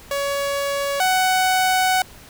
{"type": "tone pair in turn", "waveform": "sawtooth", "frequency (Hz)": [562, 746.3], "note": ["C#5", "F#5"], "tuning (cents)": [24, 15], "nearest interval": "perfect fourth", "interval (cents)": 491, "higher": "second", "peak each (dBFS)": [-17, -12], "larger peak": "second", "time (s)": [[0.11, 1], [1, 2.02]], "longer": "second", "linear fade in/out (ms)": 2, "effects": ["pink hiss -44 dBFS RMS until 2.29 s"]}